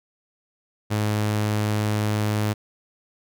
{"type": "tone", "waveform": "sawtooth", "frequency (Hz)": 105.9, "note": "G#2", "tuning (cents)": 34, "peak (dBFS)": -17, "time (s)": [0.9, 2.54], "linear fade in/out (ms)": 20, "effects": []}